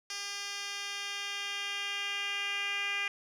10% pulse tone with band-pass filter sweep, 402.1 Hz, G4, 44 cents sharp, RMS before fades -36 dBFS, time 0.1-3.08 s, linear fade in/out 2 ms, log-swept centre 4500 to 2500 Hz, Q 2.9, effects none

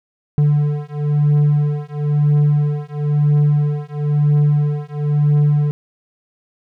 triangle beating tone pair, 146.83 / 147.83 Hz, D3 / D3, 0 / +12 cents, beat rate 1 Hz, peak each -14 dBFS, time 0.38-5.71 s, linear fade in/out 0 ms, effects none

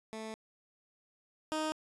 15% pulse tone pair in turn, 220 / 311.1 Hz, A3 / D#4, 0 / 0 cents, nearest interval tritone, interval 600 cents, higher second, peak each -34 / -26 dBFS, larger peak second, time 0.13-0.34 / 1.52-1.72 s, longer first, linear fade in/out 0 ms, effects resampled to 24000 Hz

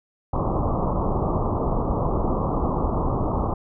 pink low-pass noise, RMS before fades -23 dBFS, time 0.33-3.54 s, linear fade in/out 5 ms, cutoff 1200 Hz, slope 96 dB/octave, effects none

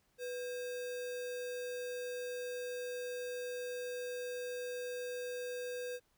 sine tone with sample-and-hold, 493.9 Hz, B4, in tune, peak -38 dBFS, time 0.18-6 s, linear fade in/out 50 ms, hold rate 2100 Hz, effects pink hiss -75 dBFS RMS until 6.17 s

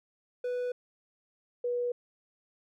triangle / sine tone pair in turn, 493.9 / 486.3 Hz, B4 / B4, 0 / -27 cents, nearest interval unison, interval 27 cents, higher first, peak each -28 dBFS, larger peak neither, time 0.44-0.72 / 1.64-1.92 s, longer neither, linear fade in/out 5 ms, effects none

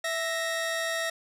sawtooth tone pair together, 659.3 / 1864.8 Hz, E5 / A#6, 0 / 0 cents, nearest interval octave + tritone, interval 1800 cents, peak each -27 dBFS, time 0.04-1.1 s, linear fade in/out 5 ms, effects low-pass 12000 Hz 12 dB/octave

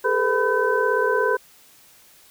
sine tone cluster, 409.6 / 447.2 / 503 / 999 / 1530 Hz, G#4 / A4 / B4 / B5 / G6, -24 / +28 / +32 / +20 / -42 cents, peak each -24 dBFS, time 0.04-1.37 s, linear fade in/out 10 ms, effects white hiss -52 dBFS RMS until 2.3 s

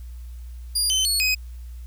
25% pulse tone with pitch steps, 4822 / 3064 / 4374 / 2516 Hz, D8 / G7 / C#8 / D#7, +45 / -40 / -24 / +19 cents, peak -15 dBFS, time 0.75-1.35 s, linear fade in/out 10 ms, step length 150 ms, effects added 60 Hz sine -34 dBFS peak until 1.86 s + white hiss -58 dBFS RMS until 1.86 s

